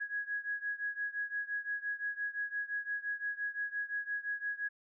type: beating tone pair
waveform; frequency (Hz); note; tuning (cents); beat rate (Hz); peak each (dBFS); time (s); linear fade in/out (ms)
sine; 1661.2 / 1667; G#6 / G#6; 0 / +6; 5.8; -37 / -39; 0-4.69; 20
effects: none